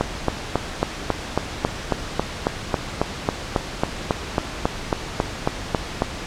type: click train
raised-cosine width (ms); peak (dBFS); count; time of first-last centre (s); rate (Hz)
1; -3; 23; 0.01-6.021; 3.66
effects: pink hiss -31 dBFS RMS until 6.26 s + low-pass 6000 Hz 12 dB/octave